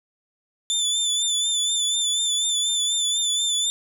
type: tone with vibrato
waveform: 25% pulse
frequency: 3521 Hz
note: A7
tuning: in tune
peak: -16 dBFS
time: 0.7-3.7 s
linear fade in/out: 0 ms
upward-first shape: sine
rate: 4.1 Hz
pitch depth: 40 cents each way
effects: none